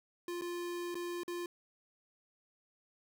square tone with dropouts, 349.2 Hz, F4, in tune, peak -38 dBFS, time 0.28-1.46 s, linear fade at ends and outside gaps 2 ms, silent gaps 0.412-0.419 / 0.945-0.953 / 1.234-1.279 s, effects none

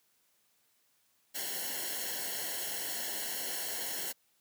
white noise with comb filter, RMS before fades -37 dBFS, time 1.34-4.13 s, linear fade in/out 20 ms, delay 0.82 ms, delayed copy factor -0.85, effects white hiss -72 dBFS RMS until 4.4 s + high-pass 80 Hz 12 dB/octave

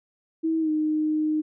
sine tone with pitch glide, 322.7 to 308.1 Hz, E4 to D#4, -37 to -17 cents, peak -21 dBFS, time 0.43-1.42 s, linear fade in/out 20 ms, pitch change -80 cents, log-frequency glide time 0.6-0.7 s, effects none

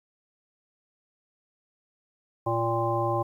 harmonic tone with a mistuned harmonic, 115.7 Hz, A#2, 13 cents flat, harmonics 1 / 3 / 5 / 7 / 9, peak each -30 / -30 / -30 / -30 / -30 dBFS, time 2.46-3.23 s, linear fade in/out 10 ms, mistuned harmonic 7, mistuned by -21 cents, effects 10-bit

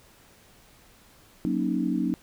sine chord, D# minor seventh, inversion first, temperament equal with one note detuned, 185 / 235.8 / 277.2 / 311.1 Hz, F#3 / A#3 / C#4 / D#4, 0 / +20 / 0 / 0 cents, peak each -29 dBFS, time 1.45-2.14 s, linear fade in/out 0 ms, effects pink hiss -56 dBFS RMS until 2.22 s

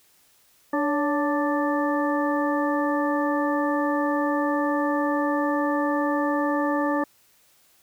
harmonic tone with a mistuned harmonic, 293.7 Hz, D4, in tune, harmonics 1 / 2 / 3 / 4 / 6, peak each -24 / -27 / -29 / -30 / -32 dBFS, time 0.73-7.04 s, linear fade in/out 5 ms, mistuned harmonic 2, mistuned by -62 cents, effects white hiss -60 dBFS RMS until 7.82 s

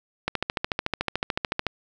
click train, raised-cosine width 0.3 ms, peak -8 dBFS, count 20, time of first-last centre 0.28-1.667 s, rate 13.7 Hz, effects none

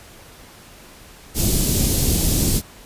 pink band-stop noise, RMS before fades -18 dBFS, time 1.34-2.62 s, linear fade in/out 50 ms, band 320 to 5500 Hz, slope 12 dB/octave, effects pink hiss -44 dBFS RMS until 2.85 s + resampled to 32000 Hz

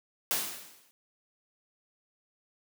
white noise with exponential decay, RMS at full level -27 dBFS, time 0.31-0.91 s, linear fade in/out 0 ms, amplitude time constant 130 ms, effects high-pass 150 Hz 12 dB/octave

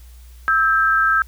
sine tone pair together, 1304.9 / 1584 Hz, E6 / G6, -18 / +18 cents, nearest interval minor third, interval 336 cents, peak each -16 dBFS, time 0.48-1.22 s, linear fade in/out 0 ms, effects added 60 Hz sine -39 dBFS peak until 1.27 s + white hiss -53 dBFS RMS until 1.27 s

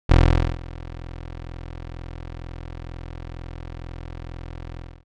20% pulse tone with ADSR envelope, 42.13 Hz, E1, 38 cents sharp, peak -5 dBFS, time 0.09-5.04 s, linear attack 16 ms, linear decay 470 ms, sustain -23 dB, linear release 260 ms, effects low-pass 4000 Hz 12 dB/octave

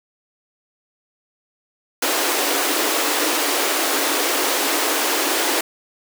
pink high-pass noise, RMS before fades -20 dBFS, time 2.02-5.61 s, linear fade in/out 5 ms, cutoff 270 Hz, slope 96 dB/octave, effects none

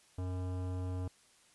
sine tone with hard clipping, 91.6 Hz, F#2, 17 cents flat, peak -37 dBFS, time 0.18-1.08 s, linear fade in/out 5 ms, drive 17 dB, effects white hiss -65 dBFS RMS until 1.54 s + resampled to 24000 Hz

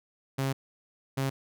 sawtooth tone bursts at uneven times, 135.1 Hz, C#3, 44 cents flat, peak -23 dBFS, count 2, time 0.38-0.53 / 1.17-1.3 s, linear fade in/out 10 ms, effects none

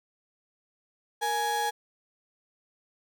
35% pulse tone pair together, 466.2 / 835 Hz, A#4 / G#5, 0 / +9 cents, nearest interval minor seventh, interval 1009 cents, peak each -33 / -25 dBFS, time 1.21-1.71 s, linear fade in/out 20 ms, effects none

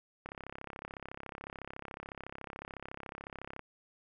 click train, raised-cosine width 0.5 ms, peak -27 dBFS, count 114, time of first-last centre 0.26-3.593 s, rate 33.9 Hz, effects none

